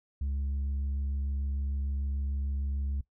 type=tone with vibrato; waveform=sine; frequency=69.3 Hz; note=C#2; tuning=in tune; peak=-26 dBFS; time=0.21-3.01 s; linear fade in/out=5 ms; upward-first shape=sine; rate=6.7 Hz; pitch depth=10 cents each way; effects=noise-tail reverb RT60 0.1 s tail -21 dB re dry + tanh soft clip ceiling -28 dBFS